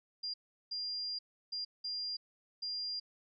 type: tone bursts at uneven times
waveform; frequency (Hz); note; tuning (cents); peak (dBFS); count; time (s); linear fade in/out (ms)
sine; 4800; D8; +37; -36; 5; 0.23-0.34 / 0.71-1.19 / 1.52-1.65 / 1.84-2.17 / 2.62-3; 10
effects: none